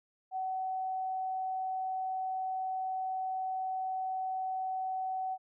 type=tone; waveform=sine; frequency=754 Hz; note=F#5; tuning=32 cents sharp; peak=-32 dBFS; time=0.31-5.38 s; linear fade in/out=50 ms; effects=none